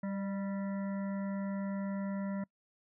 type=harmonic tone with a mistuned harmonic; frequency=196 Hz; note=G3; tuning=in tune; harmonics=1 / 3 / 5 / 7 / 9 / 10; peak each=-34 / -44 / -50 / -53 / -56 / -56 dBFS; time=0.03-2.44 s; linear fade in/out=5 ms; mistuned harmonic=3; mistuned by=+31 cents; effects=noise-tail reverb RT60 0.1 s tail -25 dB re dry